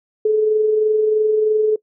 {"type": "tone with amplitude modulation", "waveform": "sine", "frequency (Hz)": 430.5, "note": "A4", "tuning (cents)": -38, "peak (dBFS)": -11, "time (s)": [0.25, 1.76], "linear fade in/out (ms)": 5, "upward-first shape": "sine", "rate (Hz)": 23.1, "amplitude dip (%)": 35, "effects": ["noise-tail reverb RT60 0.1 s tail -21 dB re dry"]}